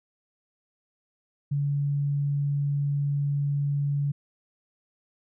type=tone; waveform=sine; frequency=142.7 Hz; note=D3; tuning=49 cents flat; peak=-23 dBFS; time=1.51-4.12 s; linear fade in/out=10 ms; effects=none